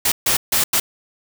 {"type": "noise bursts at uneven times", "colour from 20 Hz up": "white", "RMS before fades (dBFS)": -17, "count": 4, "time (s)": [[0.05, 0.12], [0.26, 0.37], [0.52, 0.64], [0.73, 0.8]], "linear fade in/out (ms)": 5, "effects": []}